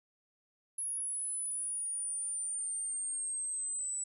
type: exponential sweep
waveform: sine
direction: down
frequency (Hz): 10540 to 7902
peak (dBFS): -34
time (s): 0.78-4.04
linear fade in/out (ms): 5
effects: none